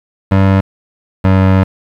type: tone pair in turn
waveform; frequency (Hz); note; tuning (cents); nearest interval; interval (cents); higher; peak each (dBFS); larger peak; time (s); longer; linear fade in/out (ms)
25% pulse; 96.6 / 94.94; G2 / F#2; -25 / +45; unison; 30; first; -3; neither; 0.31-0.61 / 1.24-1.64; second; 10
effects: low-pass 2000 Hz 12 dB/octave + 7-bit